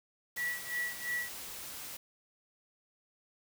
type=noise; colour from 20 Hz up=white; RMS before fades=-44 dBFS; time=0.36-1.97 s; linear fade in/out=5 ms
type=tone with tremolo; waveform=sine; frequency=1941 Hz; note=B6; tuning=31 cents flat; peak=-31 dBFS; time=0.37-1.29 s; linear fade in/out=5 ms; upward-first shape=sine; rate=2.9 Hz; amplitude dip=90%
effects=none